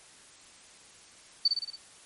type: tone with echo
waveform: sine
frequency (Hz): 4546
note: C#8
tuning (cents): +43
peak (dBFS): -19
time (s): 1.45-1.48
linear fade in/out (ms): 5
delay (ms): 56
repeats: 5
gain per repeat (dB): -4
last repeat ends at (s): 1.76
effects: white hiss -54 dBFS RMS until 2.05 s + MP3 48 kbps